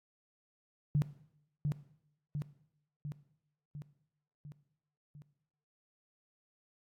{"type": "tone with echo", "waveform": "sine", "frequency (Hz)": 146.83, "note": "D3", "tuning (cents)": 0, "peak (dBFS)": -25, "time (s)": [0.95, 1.02], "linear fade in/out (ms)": 0, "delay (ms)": 700, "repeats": 6, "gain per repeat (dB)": -4, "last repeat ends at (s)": 5.22, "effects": ["noise-tail reverb RT60 0.8 s tail -17 dB re dry", "AAC 64 kbps"]}